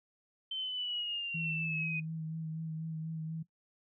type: linear sweep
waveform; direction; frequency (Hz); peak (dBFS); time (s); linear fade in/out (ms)
sine; down; 3100 to 2485; -34; 0.51-2; 5
type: tone with vibrato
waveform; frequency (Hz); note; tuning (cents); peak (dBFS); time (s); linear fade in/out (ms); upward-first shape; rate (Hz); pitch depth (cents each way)
sine; 160; D#3; +49; -36; 1.34-3.43; 10; sine; 4.1; 23
effects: noise-tail reverb RT60 0.1 s tail -17 dB re dry